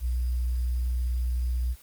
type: tone with sample-and-hold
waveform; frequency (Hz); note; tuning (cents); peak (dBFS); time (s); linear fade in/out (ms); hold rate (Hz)
sine; 61.4; B1; -9; -24; 0-1.76; 50; 4900
effects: white hiss -53 dBFS RMS until 1.82 s + Opus 24 kbps